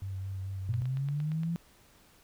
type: tone with vibrato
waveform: sine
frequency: 96 Hz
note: G2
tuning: 36 cents flat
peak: -34 dBFS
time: 0.02-0.82 s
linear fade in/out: 0 ms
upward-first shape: sine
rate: 4.6 Hz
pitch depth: 23 cents each way
type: linear sweep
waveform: sine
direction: up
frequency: 116.54 to 171.4 Hz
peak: -29 dBFS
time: 0.69-1.56 s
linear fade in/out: 0 ms
type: click train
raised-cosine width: 0.3 ms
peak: -33 dBFS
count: 7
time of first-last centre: 0.74-1.434 s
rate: 8.65 Hz
effects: pink hiss -61 dBFS RMS until 2.23 s